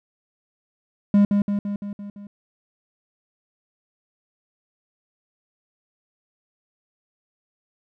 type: tone with echo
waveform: triangle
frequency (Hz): 202.9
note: G#3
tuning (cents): -40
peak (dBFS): -10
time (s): 1.14-1.25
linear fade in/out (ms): 2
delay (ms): 170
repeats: 6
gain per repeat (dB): -4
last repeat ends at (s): 2.27
effects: none